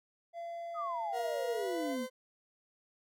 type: tone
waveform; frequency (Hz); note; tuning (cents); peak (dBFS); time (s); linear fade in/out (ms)
triangle; 681; F5; -44; -37; 0.33-1.97; 50
type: exponential sweep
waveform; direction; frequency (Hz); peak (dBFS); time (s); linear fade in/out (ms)
sine; down; 1300 to 225.2; -35; 0.74-2.07; 50
type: tone with pitch glide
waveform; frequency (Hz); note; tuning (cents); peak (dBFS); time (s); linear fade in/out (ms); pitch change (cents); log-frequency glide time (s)
40% pulse; 473.8 to 513.7; A#4 to C5; +28 to -32; -37; 1.12-2.1; 50; +140; 1.51-1.97
effects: none